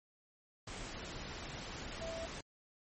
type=tone in noise; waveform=sine; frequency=658 Hz; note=E5; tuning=3 cents flat; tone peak=-41 dBFS; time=2.01-2.26 s; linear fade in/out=5 ms; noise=pink; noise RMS=-45 dBFS; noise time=0.67-2.41 s; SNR=+1 dB; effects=MP3 32 kbps